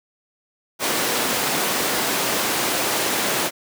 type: high-pass noise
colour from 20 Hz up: pink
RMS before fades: -22 dBFS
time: 0.79-3.51 s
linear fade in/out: 50 ms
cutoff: 290 Hz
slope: 12 dB/octave
effects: none